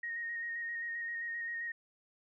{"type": "tone with vibrato", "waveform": "sine", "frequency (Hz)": 1864.7, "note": "A#6", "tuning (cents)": 0, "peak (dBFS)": -36, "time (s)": [0.03, 1.72], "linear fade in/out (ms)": 5, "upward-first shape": "square", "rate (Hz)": 7.6, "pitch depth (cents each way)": 16, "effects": []}